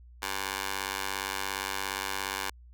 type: tone with high-pass filter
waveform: 15% pulse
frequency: 97.2 Hz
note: G2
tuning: 14 cents flat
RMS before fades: -34 dBFS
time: 0.22-2.5 s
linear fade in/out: 5 ms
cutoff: 970 Hz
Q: 0.73
effects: added 60 Hz sine -49 dBFS peak until 2.73 s